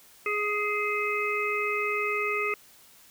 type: harmonic tone with a mistuned harmonic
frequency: 416.6 Hz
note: G#4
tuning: 5 cents sharp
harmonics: 1 / 3 / 5 / 6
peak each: -31 / -31 / -31 / -31 dBFS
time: 0.26-2.54 s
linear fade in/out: 2 ms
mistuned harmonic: 6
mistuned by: +34 cents
effects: white hiss -55 dBFS RMS until 3.1 s